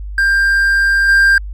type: tone with level steps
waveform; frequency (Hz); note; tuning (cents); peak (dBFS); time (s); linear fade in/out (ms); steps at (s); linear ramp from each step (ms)
triangle; 1591; G6; +25; -8 / -5; 0.18-1.38; 2; 1.08; 10
effects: added 50 Hz sine -23 dBFS peak until 1.53 s